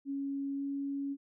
sine tone with pitch glide, 277.2 to 278.8 Hz, C#4 to C#4, 0 to +10 cents, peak -33 dBFS, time 0.05-1.17 s, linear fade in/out 50 ms, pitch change +10 cents, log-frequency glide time 0.56-0.62 s, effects none

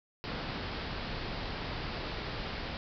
pink low-pass noise, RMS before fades -38 dBFS, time 0.24-2.77 s, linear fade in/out 0 ms, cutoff 5100 Hz, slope 96 dB/octave, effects none

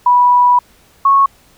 sine tone pair in turn, 981 / 1101.1 Hz, B5 / C#6, -12 / -12 cents, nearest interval major second, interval 200 cents, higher second, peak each -6 dBFS, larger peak neither, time 0.06-0.59 / 1.05-1.26 s, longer first, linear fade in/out 5 ms, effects pink hiss -49 dBFS RMS until 1.57 s

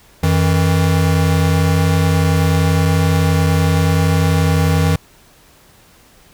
square tone pair together, 89.91 / 160.2 Hz, F#2 / E3, -49 / -49 cents, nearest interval minor seventh, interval 1000 cents, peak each -15 dBFS, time 0.23-4.96 s, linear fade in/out 5 ms, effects pink hiss -48 dBFS RMS until 6.33 s

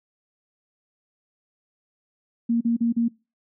sine tone bursts, 233.1 Hz, A#3, in tune, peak -18 dBFS, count 4, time 2.49-3.084 s, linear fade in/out 10 ms, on 120 ms, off 38 ms, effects noise-tail reverb RT60 0.3 s tail -24 dB re dry

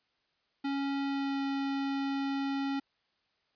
square tone with pitch glide, 277.2 to 275.1 Hz, C#4 to C#4, 0 to -13 cents, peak -31 dBFS, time 0.64-2.8 s, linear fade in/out 10 ms, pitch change -13 cents, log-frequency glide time 1.03-1.42 s, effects white hiss -75 dBFS RMS until 3.55 s + resampled to 11025 Hz

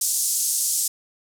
pink band-pass noise, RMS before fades -23 dBFS, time 0.01-0.88 s, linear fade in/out 5 ms, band 6200 to 12000 Hz, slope 24 dB/octave, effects none

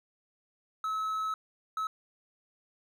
triangle tone bursts at uneven times, 1293 Hz, E6, 34 cents flat, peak -28 dBFS, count 2, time 0.84-1.34 / 1.77-1.87 s, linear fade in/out 2 ms, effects none

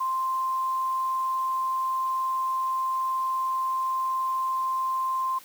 sine tone, 1046.5 Hz, C6, in tune, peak -24 dBFS, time 0-5.39 s, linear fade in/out 10 ms, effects white hiss -50 dBFS RMS until 5.44 s + high-pass 150 Hz 12 dB/octave

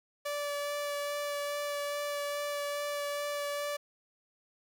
sawtooth tone with vibrato, 579 Hz, D5, 25 cents flat, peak -29 dBFS, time 0.25-3.77 s, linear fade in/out 10 ms, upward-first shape sine, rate 2.4 Hz, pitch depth 10 cents each way, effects 11-bit

